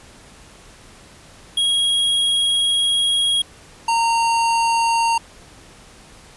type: tone pair in turn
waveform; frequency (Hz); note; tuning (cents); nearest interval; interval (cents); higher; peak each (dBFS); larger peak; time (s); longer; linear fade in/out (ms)
square; 3293 / 921.1; G#7 / A#5; -15 / -21; octave + minor seventh; 2206; first; -16; neither; 1.57-3.42 / 3.88-5.18; first; 5
effects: pink hiss -45 dBFS RMS until 6.36 s + resampled to 24000 Hz